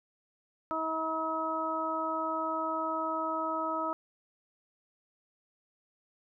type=harmonic tone; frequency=320.1 Hz; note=D#4; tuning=49 cents sharp; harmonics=1 / 2 / 3 / 4; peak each=-38 / -36 / -36 / -33 dBFS; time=0.71-3.93 s; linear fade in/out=0 ms; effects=none